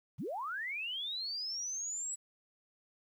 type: linear sweep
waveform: sine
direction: up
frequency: 85.5 to 7890 Hz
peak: -36 dBFS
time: 0.18-2.16 s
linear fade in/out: 20 ms
effects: 11-bit